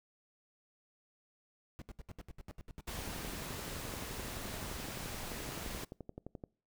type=noise bursts; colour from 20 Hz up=brown; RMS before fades=-46 dBFS; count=16; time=1.79-3.303 s; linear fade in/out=0 ms; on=28 ms; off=71 ms
type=noise; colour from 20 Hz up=pink; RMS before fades=-43 dBFS; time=2.87-5.85 s; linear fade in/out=10 ms
type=click train; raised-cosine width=2 ms; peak=-31 dBFS; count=41; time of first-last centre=2.99-6.438 s; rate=11.6 Hz
effects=noise-tail reverb RT60 0.4 s tail -24 dB re dry